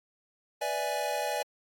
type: chord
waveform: square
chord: E dominant seventh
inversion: second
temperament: equal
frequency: 493.9 / 587.3 / 659.3 / 830.6 Hz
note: B4 / D5 / E5 / G#5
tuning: 0 / 0 / 0 / 0 cents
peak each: -39 / -34 / -38 / -34 dBFS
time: 0.61-1.43 s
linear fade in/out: 10 ms
effects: AAC 48 kbps